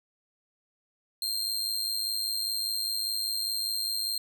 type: tone with amplitude modulation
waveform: sawtooth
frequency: 4186 Hz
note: C8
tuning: in tune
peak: -23 dBFS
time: 1.22-4.18 s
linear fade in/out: 2 ms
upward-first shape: sine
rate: 105 Hz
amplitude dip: 60%
effects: none